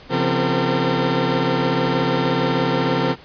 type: tone cluster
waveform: 20% pulse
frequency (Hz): 136.3 / 172.8 / 256 / 453.5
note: C#3 / F3 / C4 / A#4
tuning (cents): -29 / -18 / -38 / -48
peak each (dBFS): -18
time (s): 0.09-3.16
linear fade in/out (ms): 50
effects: pink hiss -44 dBFS RMS until 3.24 s + resampled to 11025 Hz